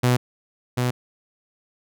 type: tone with echo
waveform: sawtooth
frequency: 124.1 Hz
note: B2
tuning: 9 cents sharp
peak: -12 dBFS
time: 0.03-0.17 s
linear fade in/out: 10 ms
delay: 740 ms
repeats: 1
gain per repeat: -4 dB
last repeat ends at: 0.91 s
effects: none